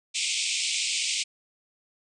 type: band-pass noise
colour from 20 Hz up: pink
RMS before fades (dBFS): -28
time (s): 0.14-1.24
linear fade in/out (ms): 20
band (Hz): 2200 to 8800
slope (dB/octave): 96
effects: none